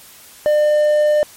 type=tone; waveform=triangle; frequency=600 Hz; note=D5; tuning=37 cents sharp; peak=-9 dBFS; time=0.46-1.23 s; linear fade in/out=0 ms; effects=white hiss -42 dBFS RMS until 1.36 s + MP3 64 kbps